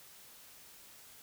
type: silence
effects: white hiss -56 dBFS RMS until 1.22 s